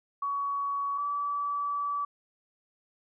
sine tone pair in turn, 1125 / 1151.3 Hz, C#6 / D6, +25 / -35 cents, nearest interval unison, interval 40 cents, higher second, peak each -28 dBFS, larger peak neither, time 0.22-0.98 / 0.98-2.05 s, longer second, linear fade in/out 5 ms, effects none

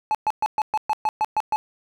triangle tone bursts, 860 Hz, A5, 40 cents flat, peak -16 dBFS, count 10, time 0.11-1.56 s, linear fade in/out 0 ms, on 37 ms, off 120 ms, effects none

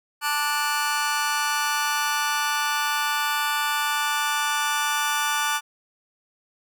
sawtooth chord, D major, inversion second, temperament just, 881 / 1174.7 / 1468.3 Hz, A5 / D6 / F#6, +2 / 0 / -14 cents, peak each -23 dBFS, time 0.21-5.61 s, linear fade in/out 50 ms, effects none

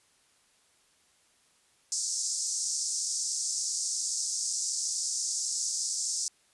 pink band-pass noise, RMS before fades -32 dBFS, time 1.92-6.28 s, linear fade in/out 0 ms, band 5200 to 8600 Hz, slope 48 dB/octave, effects white hiss -66 dBFS RMS until 6.53 s + resampled to 24000 Hz

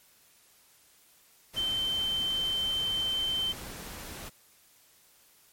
sine tone in noise, 3100 Hz, G7, 20 cents flat, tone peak -27 dBFS, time 1.56-3.53 s, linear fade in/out 20 ms, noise pink, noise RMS -42 dBFS, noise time 1.53-4.3 s, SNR +12 dB, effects white hiss -61 dBFS RMS until 5.52 s + MP3 64 kbps

